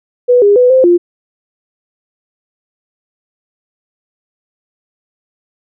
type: tone with pitch steps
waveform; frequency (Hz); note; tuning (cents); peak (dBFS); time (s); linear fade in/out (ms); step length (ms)
sine; 492.3 / 407.4 / 496.8 / 520 / 349.5; B4 / G#4 / B4 / C5 / F4; -6 / -33 / +10 / -11 / +1; -4; 0.28-0.98; 20; 140
effects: none